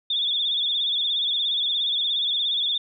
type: tone with vibrato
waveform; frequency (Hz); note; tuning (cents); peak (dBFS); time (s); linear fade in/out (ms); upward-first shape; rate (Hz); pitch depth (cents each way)
sine; 3500; A7; -10; -21; 0.1-2.78; 5; sine; 17; 80
effects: none